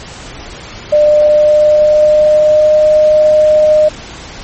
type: tone with pitch glide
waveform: sine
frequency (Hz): 599 to 611.9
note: D5 to D#5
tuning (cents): +34 to -29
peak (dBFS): -4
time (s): 0.92-3.89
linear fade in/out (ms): 10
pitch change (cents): +37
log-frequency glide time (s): 1.06-2.86
effects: pink hiss -29 dBFS RMS until 4.43 s + MP3 32 kbps